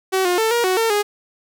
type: tone with pitch steps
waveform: sawtooth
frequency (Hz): 378.9 / 356.7 / 444.9 / 473.2 / 371.6 / 453 / 413.4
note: F#4 / F4 / A4 / A#4 / F#4 / A#4 / G#4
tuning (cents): +41 / +37 / +19 / +26 / +7 / -50 / -8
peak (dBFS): -12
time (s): 0.12-1.03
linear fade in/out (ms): 20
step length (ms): 130
effects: none